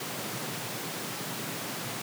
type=high-pass noise; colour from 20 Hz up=pink; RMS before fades=-36 dBFS; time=0-2.02 s; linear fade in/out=5 ms; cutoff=110 Hz; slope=96 dB/octave; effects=none